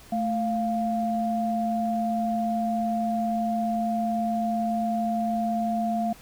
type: tone pair together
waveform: sine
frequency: 220 / 697.7 Hz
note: A3 / F5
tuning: 0 / -2 cents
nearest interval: octave + minor sixth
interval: 1998 cents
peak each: -26 dBFS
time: 0.12-6.13 s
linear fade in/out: 5 ms
effects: pink hiss -50 dBFS RMS until 6.21 s